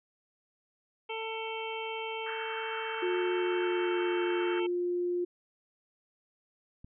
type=harmonic tone; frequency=446.1 Hz; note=A4; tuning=24 cents sharp; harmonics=1 / 2 / 3 / 5 / 6 / 7; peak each=-38 / -39 / -48 / -43 / -43 / -44 dBFS; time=1.09-4.67 s; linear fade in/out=10 ms
type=band-pass noise; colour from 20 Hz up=pink; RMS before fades=-42 dBFS; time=2.26-4.6 s; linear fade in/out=2 ms; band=1300 to 1700 Hz; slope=48 dB/octave
type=tone with pitch glide; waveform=sine; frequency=360 to 353.4 Hz; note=F#4 to F4; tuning=-47 to +21 cents; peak=-28 dBFS; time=3.02-5.25 s; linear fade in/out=10 ms; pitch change=-32 cents; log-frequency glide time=3.34-4.19 s
type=click; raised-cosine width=5 ms; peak=-36 dBFS; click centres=6.845 s
effects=none